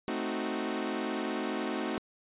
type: chord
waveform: sawtooth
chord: A diminished seventh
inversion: none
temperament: equal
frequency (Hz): 220 / 261.6 / 311.1 / 370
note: A3 / C4 / Eb4 / Gb4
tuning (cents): 0 / 0 / 0 / 0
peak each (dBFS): -33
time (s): 0.08-1.98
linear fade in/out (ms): 0
effects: resampled to 8000 Hz